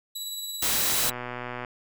20% pulse tone with tremolo, 3925 Hz, B7, 11 cents flat, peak -25 dBFS, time 0.15-1.11 s, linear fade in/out 10 ms, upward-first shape triangle, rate 18 Hz, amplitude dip 35%
white noise, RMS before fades -25 dBFS, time 0.62-1.1 s, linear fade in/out 5 ms
click train, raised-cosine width 0.5 ms, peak -19 dBFS, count 77, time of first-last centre 1.03-1.648 s, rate 123 Hz
effects none

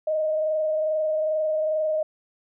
sine tone with frequency modulation, 622.3 Hz, D#5, in tune, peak -21 dBFS, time 0.07-2.03 s, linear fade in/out 5 ms, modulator 22.4 Hz, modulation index 0.45, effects none

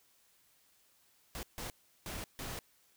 pink noise bursts at uneven times, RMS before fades -42 dBFS, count 4, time 1.35-1.43 / 1.58-1.7 / 2.06-2.24 / 2.39-2.59 s, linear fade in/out 0 ms, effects white hiss -69 dBFS RMS until 2.96 s

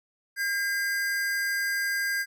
square tone pair together, 1610.8 / 2032 Hz, G6 / B6, +47 / +49 cents, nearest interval major third, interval 402 cents, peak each -27 / -35 dBFS, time 0.36-2.26 s, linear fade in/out 50 ms, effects none

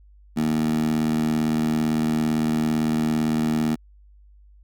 15% pulse tone with high-pass filter, 77.78 Hz, D#2, in tune, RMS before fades -22 dBFS, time 0.36-3.76 s, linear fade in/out 20 ms, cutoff 210 Hz, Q 4, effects added 50 Hz sine -48 dBFS peak until 4.63 s

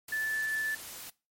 sine tone in noise, 1749 Hz, A6, 11 cents flat, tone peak -29 dBFS, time 0.12-0.75 s, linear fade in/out 5 ms, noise white, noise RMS -44 dBFS, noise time 0.08-1.1 s, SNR +12 dB, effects noise-tail reverb RT60 0.3 s tail -22 dB re dry + MP3 64 kbps

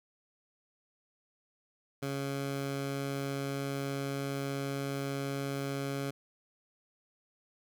15% pulse tone, 138.59 Hz, C#3, in tune, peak -27 dBFS, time 2.02-6.11 s, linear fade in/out 10 ms, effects none

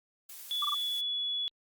blue noise, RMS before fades -46 dBFS, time 0.29-1.01 s, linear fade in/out 5 ms
sine tone with pitch glide, 3433 to 3401 Hz, A7 to G#7, -43 to +40 cents, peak -30 dBFS, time 0.51-1.48 s, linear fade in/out 0 ms, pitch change -17 cents, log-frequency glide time 0.64-1.2 s
triangle tone bursts, 1174.7 Hz, D6, in tune, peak -28 dBFS, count 3, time 0.62-0.745 s, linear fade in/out 5 ms, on 27 ms, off 22 ms
effects Opus 48 kbps

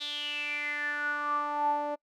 sawtooth tone with band-pass filter sweep, 293.7 Hz, D4, in tune, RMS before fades -32 dBFS, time 0-1.96 s, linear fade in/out 20 ms, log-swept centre 3700 to 690 Hz, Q 9.7, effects noise-tail reverb RT60 0.1 s tail -25 dB re dry

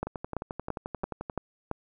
two click trains, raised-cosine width 1 ms, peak -20 / -16 dBFS, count 15 / 6, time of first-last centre 0.07-1.298 / 0.03-1.714 s, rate 11.4 / 2.97 Hz, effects none

